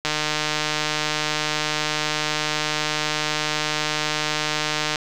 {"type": "click train", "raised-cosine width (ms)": 0.2, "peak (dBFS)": -5, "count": 747, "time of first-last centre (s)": [0.05, 4.958], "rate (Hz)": 152, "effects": []}